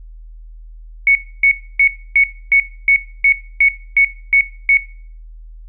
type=tone bursts; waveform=sine; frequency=2217 Hz; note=C#7; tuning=in tune; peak=-7 dBFS; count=11; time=1.07-4.772 s; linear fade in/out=2 ms; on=82 ms; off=280 ms; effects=noise-tail reverb RT60 0.5 s tail -19 dB re dry + added 40 Hz sine -33 dBFS peak until 5.68 s